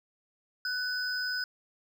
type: tone pair together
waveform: triangle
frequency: 1493 / 5022 Hz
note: F#6 / D#8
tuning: +15 / +15 cents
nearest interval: octave + major sixth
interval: 2100 cents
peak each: -30 / -33 dBFS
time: 0.65-1.44 s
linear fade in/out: 2 ms
effects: none